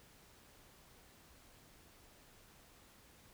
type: silence
effects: pink hiss -63 dBFS RMS until 3.33 s